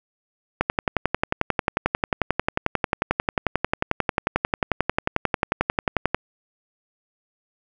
click train, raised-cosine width 0.5 ms, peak -4 dBFS, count 63, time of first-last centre 0.61-6.146 s, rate 11.2 Hz, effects none

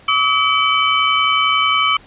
sine tone cluster, 1147 / 1278 / 2298 / 3042 Hz, D6 / D#6 / D7 / F#7, -41 / +46 / -38 / +47 cents, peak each -18 dBFS, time 0.08-1.97 s, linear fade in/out 5 ms, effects pink hiss -45 dBFS RMS until 2.06 s + resampled to 8000 Hz

